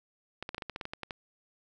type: clicks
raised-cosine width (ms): 0.3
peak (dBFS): -21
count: 12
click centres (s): 0.426 / 0.491 / 0.546 / 0.581 / 0.622 / 0.697 / 0.761 / 0.812 / 0.854 / 0.935 / 1.033 / 1.108
effects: none